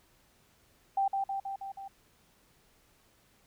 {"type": "tone with echo", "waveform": "sine", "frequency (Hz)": 784, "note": "G5", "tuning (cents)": 0, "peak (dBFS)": -25, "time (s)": [0.97, 1.08], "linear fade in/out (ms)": 5, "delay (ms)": 160, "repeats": 5, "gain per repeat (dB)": -3, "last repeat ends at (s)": 1.88, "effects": ["pink hiss -66 dBFS RMS until 3.46 s"]}